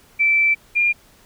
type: tone pair in turn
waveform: sine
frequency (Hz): 2329 / 2406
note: D7 / D7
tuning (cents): -15 / +41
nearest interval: minor second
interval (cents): 56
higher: second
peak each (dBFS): -13 / -14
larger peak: first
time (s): 0.19-0.55 / 0.75-0.93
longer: first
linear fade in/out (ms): 20
effects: pink hiss -52 dBFS RMS until 1.25 s